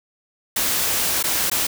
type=noise with dropouts; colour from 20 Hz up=white; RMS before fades=-21 dBFS; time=0.56-1.67 s; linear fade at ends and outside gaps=5 ms; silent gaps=1.228-1.238 / 1.5-1.514 s; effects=none